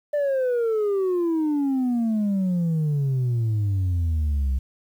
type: exponential sweep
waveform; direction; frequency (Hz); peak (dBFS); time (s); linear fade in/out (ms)
sine; down; 596 to 63.8; -17; 0.13-4.59; 10
effects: tanh soft clip ceiling -19 dBFS + 9-bit